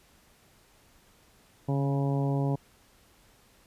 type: harmonic tone with a mistuned harmonic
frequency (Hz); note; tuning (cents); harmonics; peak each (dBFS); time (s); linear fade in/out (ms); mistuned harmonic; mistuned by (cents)
138.59; C#3; 0; 1 / 2 / 3 / 4 / 5 / 6 / 7; -26 / -32 / -36 / -38 / -40 / -42 / -43; 1.68-2.56; 10; 1; +32
effects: pink hiss -61 dBFS RMS until 3.66 s + resampled to 32000 Hz